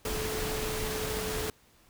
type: tone in noise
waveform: sine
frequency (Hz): 433.2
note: A4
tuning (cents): -27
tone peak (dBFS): -35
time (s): 0.05-1.5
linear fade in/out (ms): 2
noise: pink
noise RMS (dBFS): -34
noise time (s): 0.05-1.5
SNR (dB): -4
effects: pink hiss -62 dBFS RMS until 1.89 s